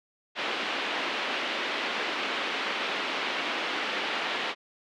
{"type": "band-pass noise", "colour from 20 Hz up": "white", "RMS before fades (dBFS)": -31, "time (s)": [0.35, 4.55], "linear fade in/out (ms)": 50, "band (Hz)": [240, 3300], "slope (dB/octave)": 24, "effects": []}